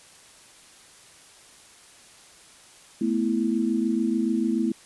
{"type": "chord", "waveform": "sine", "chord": "A suspended second", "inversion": "none", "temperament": "equal", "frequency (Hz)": [220, 246.9, 329.6], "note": ["A3", "B3", "E4"], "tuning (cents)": [0, 0, 0], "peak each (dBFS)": [-25, -26, -26], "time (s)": [3.01, 4.72], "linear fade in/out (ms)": 5, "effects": ["white hiss -51 dBFS RMS until 4.85 s", "resampled to 24000 Hz"]}